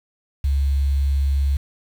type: tone with quantisation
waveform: sine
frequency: 69.3 Hz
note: C#2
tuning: in tune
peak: -16 dBFS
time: 0.44-1.57 s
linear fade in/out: 5 ms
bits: 7
effects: none